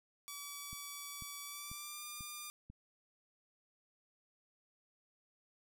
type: tone with pitch glide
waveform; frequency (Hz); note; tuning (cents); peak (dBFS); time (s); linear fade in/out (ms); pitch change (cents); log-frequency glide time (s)
5% pulse; 1146 to 1198.8; D6 to D6; -43 to +35; -33; 0.28-2.5; 0; +78; 1.44-2.03
type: click train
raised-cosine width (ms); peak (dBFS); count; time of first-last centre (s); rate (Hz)
5; -39; 5; 0.73-2.7; 2.03
effects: none